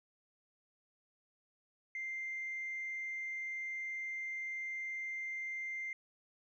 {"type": "tone", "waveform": "sine", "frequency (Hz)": 2093, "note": "C7", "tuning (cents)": 0, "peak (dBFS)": -37, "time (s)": [1.95, 5.93], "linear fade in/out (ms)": 2, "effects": ["tanh soft clip ceiling -34 dBFS"]}